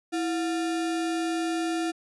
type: tone with sample-and-hold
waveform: sine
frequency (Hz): 329.6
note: E4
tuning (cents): 0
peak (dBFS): -25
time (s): 0.12-1.92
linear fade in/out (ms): 20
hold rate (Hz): 1050
effects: resampled to 24000 Hz